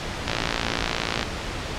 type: click train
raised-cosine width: 0.2 ms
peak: -5 dBFS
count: 55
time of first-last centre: 0.28-1.229 s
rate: 56.9 Hz
effects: pink hiss -30 dBFS RMS until 1.78 s + low-pass 5000 Hz 12 dB/octave